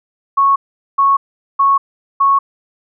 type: tone bursts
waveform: sine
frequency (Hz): 1104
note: C#6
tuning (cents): -7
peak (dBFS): -8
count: 4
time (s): 0.37-2.39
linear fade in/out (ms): 10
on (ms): 190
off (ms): 420
effects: none